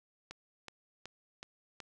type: click train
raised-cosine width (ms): 0.2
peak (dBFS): -27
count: 5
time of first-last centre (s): 0.31-1.803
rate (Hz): 2.68
effects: none